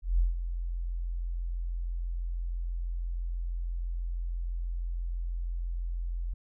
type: tone with ADSR envelope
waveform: sine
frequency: 43.06 Hz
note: F1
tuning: 24 cents flat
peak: -20 dBFS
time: 0.02-6.34 s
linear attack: 170 ms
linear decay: 150 ms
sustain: -10 dB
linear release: 8 ms
effects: none